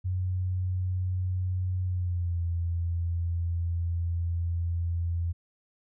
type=tone with pitch glide; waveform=sine; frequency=91.8 to 85.16 Hz; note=F#2 to F2; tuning=-13 to -43 cents; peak=-26 dBFS; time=0.04-5.33 s; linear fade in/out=20 ms; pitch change=-130 cents; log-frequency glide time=1.84-2.42 s; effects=none